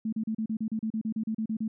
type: tone bursts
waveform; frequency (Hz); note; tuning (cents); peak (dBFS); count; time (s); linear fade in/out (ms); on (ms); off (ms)
sine; 220; A3; 0; -27; 15; 0.05-1.68; 5; 76; 35
effects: none